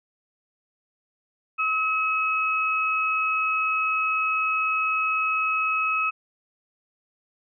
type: tone pair together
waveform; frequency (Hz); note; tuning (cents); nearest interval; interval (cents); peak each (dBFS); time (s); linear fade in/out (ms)
sine; 1282 / 2564; E6 / E7; -49 / -49; octave; 1200; -24; 1.58-6.11; 20
effects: none